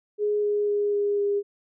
sine tone with pitch steps, 417 / 414.1 / 411.3 / 408.4 / 405.6 Hz, G#4 / G#4 / G#4 / G#4 / G#4, +7 / -5 / -17 / -29 / -41 cents, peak -21 dBFS, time 0.18-1.43 s, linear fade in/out 50 ms, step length 250 ms, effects none

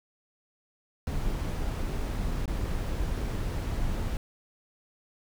brown noise with dropouts, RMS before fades -30 dBFS, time 1.07-4.17 s, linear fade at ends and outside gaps 1 ms, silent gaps 2.457-2.478 s, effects none

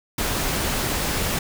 pink noise, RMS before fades -24 dBFS, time 0.18-1.39 s, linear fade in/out 5 ms, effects none

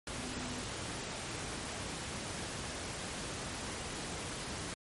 sine tone in noise, 249.1 Hz, B3, 15 cents sharp, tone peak -44 dBFS, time 0.14-0.63 s, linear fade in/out 2 ms, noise pink, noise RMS -40 dBFS, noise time 0.07-4.74 s, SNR -7 dB, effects high-pass 60 Hz 12 dB/octave + MP3 48 kbps

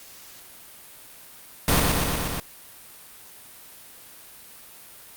pink noise with echo, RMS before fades -19 dBFS, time 1.68-1.8 s, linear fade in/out 2 ms, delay 120 ms, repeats 5, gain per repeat -2 dB, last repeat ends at 2.4 s, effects white hiss -46 dBFS RMS until 5.16 s + Opus 48 kbps

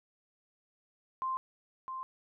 sine tone with echo, 1046.5 Hz, C6, in tune, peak -31 dBFS, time 1.22-1.37 s, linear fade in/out 0 ms, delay 660 ms, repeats 1, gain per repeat -6 dB, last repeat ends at 2.03 s, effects none

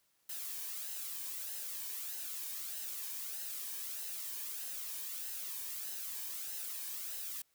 blue noise with flanger, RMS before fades -42 dBFS, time 0.29-7.42 s, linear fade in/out 5 ms, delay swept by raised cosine 0.86 to 1.5 ms, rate 1.6 Hz, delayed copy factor -0.5, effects white hiss -75 dBFS RMS until 7.54 s

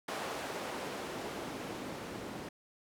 white noise with band-pass filter sweep, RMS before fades -41 dBFS, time 0.08-2.49 s, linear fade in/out 5 ms, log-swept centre 540 to 210 Hz, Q 0.77, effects none

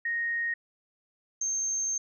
sine tone pair in turn, 1864.7 / 6356 Hz, A#6 / G8, 0 / +23 cents, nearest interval octave + major sixth, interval 2123 cents, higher second, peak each -27 dBFS, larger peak neither, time 0.05-0.54 / 1.41-1.98 s, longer second, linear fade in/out 5 ms, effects none

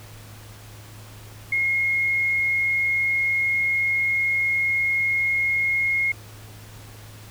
sine tone, 2152 Hz, C7, 48 cents sharp, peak -19 dBFS, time 1.52-6.12 s, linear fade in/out 5 ms, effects added 106 Hz sine -42 dBFS peak until 7.3 s + pink hiss -46 dBFS RMS until 7.3 s

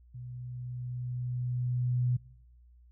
sine tone with level ramp, 123.9 Hz, B2, 6 cents sharp, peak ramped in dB -40 to -24 dBFS, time 0.14-2.17 s, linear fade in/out 10 ms, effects noise-tail reverb RT60 1.0 s tail -25 dB re dry + added 60 Hz sine -55 dBFS peak until 2.91 s

